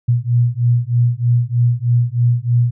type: beating tone pair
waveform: sine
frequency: 118.8 / 122 Hz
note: A#2 / B2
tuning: +33 / -21 cents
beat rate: 3.2 Hz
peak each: -15 dBFS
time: 0.08-2.71 s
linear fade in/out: 10 ms
effects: none